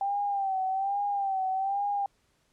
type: tone with vibrato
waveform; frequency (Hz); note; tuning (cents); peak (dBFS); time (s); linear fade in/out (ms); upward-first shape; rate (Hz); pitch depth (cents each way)
sine; 784; G5; 0; -26; 0.01-2.06; 2; sine; 1.2; 65
effects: pink hiss -70 dBFS RMS until 2.52 s + low-pass 10000 Hz 12 dB/octave